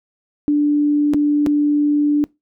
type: tone with dropouts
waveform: sine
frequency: 293.7 Hz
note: D4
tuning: in tune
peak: -12 dBFS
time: 0.48-2.24 s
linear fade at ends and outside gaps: 0 ms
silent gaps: 1.136-1.144 / 1.463-1.469 s
effects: noise-tail reverb RT60 0.2 s tail -23 dB re dry